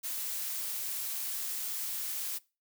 blue noise, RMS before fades -36 dBFS, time 0.03-2.39 s, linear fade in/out 20 ms, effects noise-tail reverb RT60 0.3 s tail -22 dB re dry

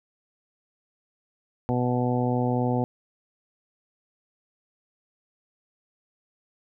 harmonic tone, 123.7 Hz, B2, 3 cents sharp, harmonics 1 / 2 / 3 / 4 / 5 / 6 / 7, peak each -26 / -26 / -33 / -30 / -36 / -32 / -34 dBFS, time 1.69-2.84 s, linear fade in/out 0 ms, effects none

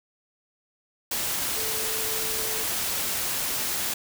sine tone in noise, 440 Hz, A4, in tune, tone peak -37 dBFS, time 1.56-2.63 s, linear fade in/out 5 ms, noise white, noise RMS -28 dBFS, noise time 1.11-3.94 s, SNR -12 dB, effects none

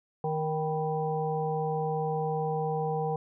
harmonic tone with a mistuned harmonic, 156.2 Hz, D#3, 7 cents sharp, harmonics 1 / 3 / 5 / 6, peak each -32 / -31 / -32 / -41 dBFS, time 0.24-3.16 s, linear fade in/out 2 ms, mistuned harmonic 6, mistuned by +84 cents, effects none

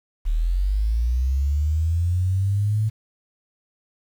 sine linear sweep, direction up, 36.71 to 110 Hz, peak -18 dBFS, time 0.25-2.9 s, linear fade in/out 20 ms, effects 8-bit

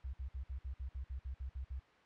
sine tone bursts, 65.2 Hz, C2, 5 cents flat, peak -39 dBFS, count 12, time 0.04-1.797 s, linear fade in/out 10 ms, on 96 ms, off 55 ms, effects white hiss -64 dBFS RMS until 2.05 s + low-pass 2000 Hz 12 dB/octave

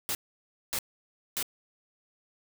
white noise bursts, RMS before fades -31 dBFS, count 3, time 0.09-1.427 s, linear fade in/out 0 ms, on 59 ms, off 580 ms, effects none

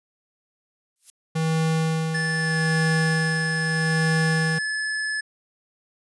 violet noise with exponential growth, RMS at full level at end -36 dBFS, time 0.96-1.1 s, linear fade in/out 0 ms, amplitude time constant 30 ms
square tone with tremolo, 160.5 Hz, E3, 46 cents flat, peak -20 dBFS, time 1.35-4.59 s, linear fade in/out 10 ms, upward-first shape sine, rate 0.8 Hz, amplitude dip 50%
square tone with pitch glide, 1745 to 1723 Hz, A6 to A6, -15 to -37 cents, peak -25 dBFS, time 2.14-5.21 s, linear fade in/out 10 ms, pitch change -22 cents, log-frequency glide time 2.4-2.59 s
effects resampled to 24000 Hz

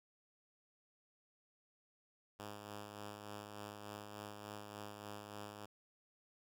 5% pulse tone with tremolo, 103.83 Hz, G#2, in tune, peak -35 dBFS, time 2.39-5.66 s, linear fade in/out 10 ms, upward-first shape sine, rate 3.4 Hz, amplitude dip 40%, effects none

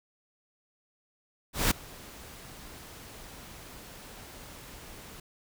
pink noise with ADSR envelope, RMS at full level -23 dBFS, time 1.53-5.2 s, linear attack 180 ms, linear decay 7 ms, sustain -24 dB, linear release 4 ms, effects none

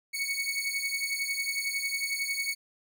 sawtooth beating tone pair, 2217 / 2228 Hz, C#7 / C#7, 0 / +8 cents, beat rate 11 Hz, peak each -29 / -29 dBFS, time 0.13-2.55 s, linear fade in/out 20 ms, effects none

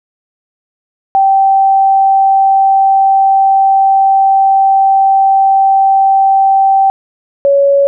sine tone pair in turn, 778 / 559.2 Hz, G5 / C#5, -13 / +15 cents, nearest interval tritone, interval 572 cents, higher first, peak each -5 dBFS, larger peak neither, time 1.15-6.9 / 7.45-7.87 s, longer first, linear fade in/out 0 ms, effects none

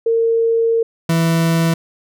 sine / 40% pulse tone pair in turn, 457.3 / 165.08 Hz, A#4 / E3, -33 / +3 cents, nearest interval octave + tritone, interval 1764 cents, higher first, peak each -12 dBFS, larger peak neither, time 0.06-0.83 / 1.09-1.74 s, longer first, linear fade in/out 5 ms, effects none

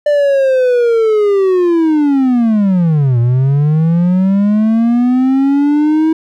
triangle linear two-way sweep, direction down then up, 594 to 116.5 to 321.5 Hz, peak -6 dBFS, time 0.06-6.13 s, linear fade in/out 5 ms, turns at 3.19 s, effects none

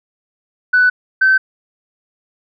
sine tone pair in turn, 1492 / 1539.3 Hz, F#6 / G6, +14 / -32 cents, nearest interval minor second, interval 54 cents, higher second, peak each -7 dBFS, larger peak neither, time 0.73-0.9 / 1.21-1.38 s, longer neither, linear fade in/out 10 ms, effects tanh soft clip ceiling -4 dBFS

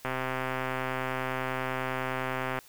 click train, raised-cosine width 0.5 ms, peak -16 dBFS, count 331, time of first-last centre 0.05-2.588 s, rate 130 Hz, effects white hiss -55 dBFS RMS until 2.68 s

